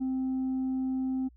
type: tone with tanh clipping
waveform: sine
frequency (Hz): 261.1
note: C4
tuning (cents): -3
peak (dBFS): -28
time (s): 0-1.29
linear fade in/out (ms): 20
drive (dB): 1
effects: added 60 Hz sine -54 dBFS peak until 1.36 s